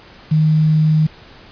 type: tone with quantisation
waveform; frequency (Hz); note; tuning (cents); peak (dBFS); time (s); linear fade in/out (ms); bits
sine; 155.56; D#3; 0; -10; 0.31-1.07; 10; 6
effects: pink hiss -42 dBFS RMS until 1.51 s + resampled to 11025 Hz